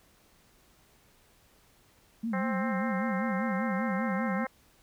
sine tone with vibrato, 208.5 Hz, G#3, 7 cents sharp, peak -29 dBFS, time 2.23-4.45 s, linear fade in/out 10 ms, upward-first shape sine, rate 5.1 Hz, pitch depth 200 cents each way
harmonic tone, 263.6 Hz, C4, 13 cents sharp, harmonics 2 / 3 / 4 / 5 / 6 / 7 / 8, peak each -36 / -38 / -39 / -40 / -41 / -41 / -42 dBFS, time 2.33-4.47 s, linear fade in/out 5 ms
effects pink hiss -63 dBFS RMS until 4.82 s

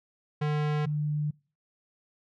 square / sine tone pair in turn, 150 / 149.34 Hz, D3 / D3, +37 / +29 cents, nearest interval unison, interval 8 cents, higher first, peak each -26 dBFS, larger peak neither, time 0.41-0.86 / 0.86-1.31 s, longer neither, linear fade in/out 10 ms, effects noise-tail reverb RT60 0.4 s tail -25 dB re dry + low-pass 3000 Hz 12 dB/octave

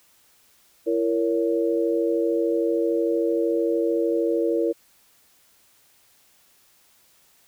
sine chord, A# diminished, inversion second, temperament just, 335.6 / 466.2 / 559.4 Hz, E4 / A#4 / C#5, +31 / 0 / +16 cents, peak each -23 / -23 / -27 dBFS, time 0.86-4.73 s, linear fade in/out 20 ms, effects white hiss -59 dBFS RMS until 7.47 s

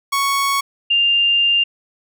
sawtooth / sine tone pair in turn, 1110 / 2797 Hz, C#6 / F7, +2 / +2 cents, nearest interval octave + major third, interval 1600 cents, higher second, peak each -12 / -12 dBFS, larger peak neither, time 0.12-0.61 / 0.9-1.64 s, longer second, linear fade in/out 10 ms, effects none

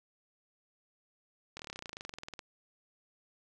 slowing click train, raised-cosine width 0.2 ms, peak -25 dBFS, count 23, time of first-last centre 1.57-2.392 s, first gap 24 ms, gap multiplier 1.04, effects none

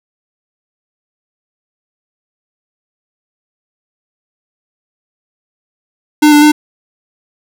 square tone with pitch steps, 300 / 295.2 / 300.7 Hz, D4 / D4 / D4, +37 / +9 / +41 cents, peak -4 dBFS, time 6.22-6.52 s, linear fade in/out 10 ms, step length 100 ms, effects none

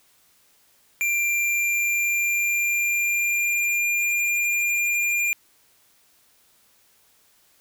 square tone with pitch glide, 2374 to 2402 Hz, D7 to D7, +18 to +38 cents, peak -21 dBFS, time 1.01-5.33 s, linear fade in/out 0 ms, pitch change +20 cents, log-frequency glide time 1.2-4.08 s, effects white hiss -60 dBFS RMS until 7.6 s

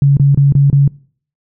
sine tone bursts, 140.3 Hz, C#3, 21 cents sharp, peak -5 dBFS, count 5, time 0.02-0.878 s, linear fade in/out 2 ms, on 150 ms, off 27 ms, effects noise-tail reverb RT60 0.5 s tail -23 dB re dry

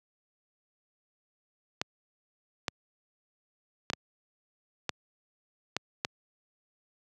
clicks, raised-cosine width 0.2 ms, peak -11 dBFS, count 7, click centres 1.815 / 2.682 / 3.901 / 3.934 / 4.893 / 5.766 / 6.049 s, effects high-pass 100 Hz 12 dB/octave

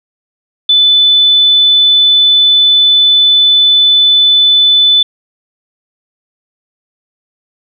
sine tone, 3500 Hz, A7, 10 cents flat, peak -4 dBFS, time 0.69-5.03 s, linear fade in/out 5 ms, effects none

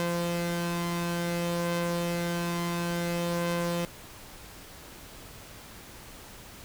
sawtooth tone pair together, 172.19 / 516 Hz, F3 / C5, -24 / -24 cents, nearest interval octave + perfect fifth, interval 1900 cents, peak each -25 / -30 dBFS, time 0-3.85 s, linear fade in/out 0 ms, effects pink hiss -47 dBFS RMS until 6.64 s

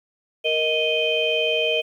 sine tone cluster, 466.6 / 625 / 2490 / 3117 Hz, A#4 / D#5 / D#7 / G7, +2 / +8 / +1 / -11 cents, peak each -24 dBFS, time 0.44-1.82 s, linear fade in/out 20 ms, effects tanh soft clip ceiling -8 dBFS + 9-bit

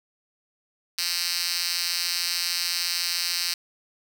5% pulse tone with high-pass filter, 173.6 Hz, F3, 10 cents flat, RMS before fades -27 dBFS, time 0.98-3.54 s, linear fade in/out 5 ms, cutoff 3800 Hz, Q 3.1, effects none

